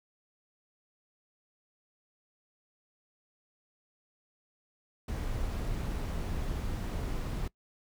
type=noise; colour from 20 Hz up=brown; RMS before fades=-34 dBFS; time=5.08-7.48 s; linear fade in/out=5 ms; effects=noise-tail reverb RT60 0.1 s tail -22 dB re dry